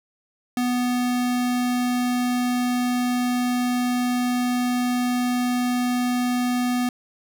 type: tone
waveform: square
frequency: 246.9 Hz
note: B3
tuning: in tune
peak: -21 dBFS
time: 0.57-6.89 s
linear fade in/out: 2 ms
effects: none